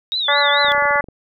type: tone with vibrato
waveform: sine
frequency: 3729 Hz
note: A#7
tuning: in tune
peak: -18 dBFS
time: 0.12-0.72 s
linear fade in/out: 0 ms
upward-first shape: triangle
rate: 4.6 Hz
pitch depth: 160 cents each way
type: harmonic tone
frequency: 287.1 Hz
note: D4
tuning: 39 cents flat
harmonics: 2 / 3 / 4 / 5 / 6 / 7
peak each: -21 / -21 / -21 / -21 / -21 / -21 dBFS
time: 0.28-1.01 s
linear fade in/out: 5 ms
type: clicks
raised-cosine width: 2 ms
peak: -24 dBFS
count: 12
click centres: 0.647 / 0.684 / 0.717 / 0.749 / 0.78 / 0.824 / 0.855 / 0.909 / 0.958 / 1.001 / 1.042 / 1.086 s
effects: none